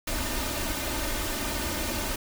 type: noise with comb filter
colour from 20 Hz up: pink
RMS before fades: -30 dBFS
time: 0.07-2.16 s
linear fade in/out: 5 ms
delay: 3.3 ms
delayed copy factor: +0.7
effects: none